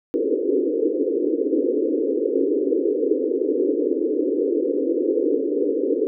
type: band-pass noise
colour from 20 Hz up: white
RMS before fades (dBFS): -21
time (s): 0.14-6.07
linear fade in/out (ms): 0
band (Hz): 270 to 500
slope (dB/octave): 96
effects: none